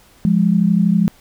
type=tone pair together; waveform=sine; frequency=174.61 / 207 Hz; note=F3 / G#3; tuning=0 / -5 cents; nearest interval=minor third; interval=295 cents; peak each=-14 dBFS; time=0.25-1.08 s; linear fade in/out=0 ms; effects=pink hiss -50 dBFS RMS until 1.2 s